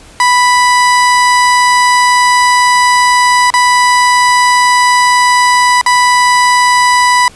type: tone with dropouts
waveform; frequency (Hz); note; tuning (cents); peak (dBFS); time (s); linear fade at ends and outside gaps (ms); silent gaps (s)
30% pulse; 987.8; B5; 0; -3; 0.2-7.28; 1; 3.503-3.539 / 5.813-5.862
effects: pink hiss -38 dBFS RMS until 7.35 s + resampled to 24000 Hz